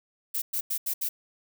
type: noise bursts at uneven times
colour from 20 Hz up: violet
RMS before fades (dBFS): -29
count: 5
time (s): 0.34-0.42 / 0.53-0.61 / 0.7-0.78 / 0.86-0.94 / 1.01-1.09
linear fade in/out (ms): 10
effects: none